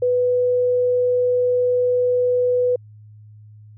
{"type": "tone", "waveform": "sine", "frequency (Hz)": 495.4, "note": "B4", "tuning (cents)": 5, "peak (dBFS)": -15, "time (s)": [0.02, 2.76], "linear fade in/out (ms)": 5, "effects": ["added 106 Hz sine -41 dBFS peak until 3.77 s"]}